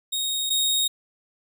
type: tone pair in turn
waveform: sawtooth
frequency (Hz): 3738 / 3738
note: A#7 / A#7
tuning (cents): +4 / +4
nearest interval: unison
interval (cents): 0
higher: neither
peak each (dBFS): -21 / -17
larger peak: second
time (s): 0.12-0.5 / 0.5-0.88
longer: neither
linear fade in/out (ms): 10
effects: none